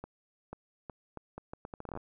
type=accelerating click train; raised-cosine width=1 ms; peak=-27 dBFS; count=16; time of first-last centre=0.04-1.974 s; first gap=490 ms; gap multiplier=0.75; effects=none